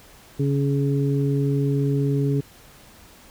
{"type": "harmonic tone", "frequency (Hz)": 140, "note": "C#3", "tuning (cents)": 18, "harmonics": [1, 2, 3], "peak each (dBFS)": [-20, -25, -27], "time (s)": [0.39, 2.41], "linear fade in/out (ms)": 10, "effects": ["pink hiss -49 dBFS RMS until 3.3 s"]}